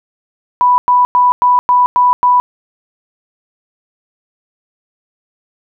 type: tone bursts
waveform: sine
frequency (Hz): 987.8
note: B5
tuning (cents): 0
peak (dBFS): -6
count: 7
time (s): 0.61-2.4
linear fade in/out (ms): 0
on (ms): 170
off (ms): 100
effects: none